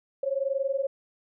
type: tone pair together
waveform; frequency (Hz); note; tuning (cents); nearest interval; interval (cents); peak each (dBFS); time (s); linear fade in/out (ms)
sine; 535 / 555.9; C5 / C#5; +38 / +5; minor second; 67; -28; 0.23-0.87; 5
effects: none